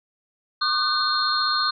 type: tone cluster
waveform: sine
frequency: 1098 / 1213 / 1509 / 3665 / 4214 Hz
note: C#6 / D#6 / F#6 / A#7 / C8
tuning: -17 / -44 / +34 / -30 / +12 cents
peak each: -31 / -24 / -28 / -32 / -23 dBFS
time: 0.61-1.71 s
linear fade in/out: 10 ms
effects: none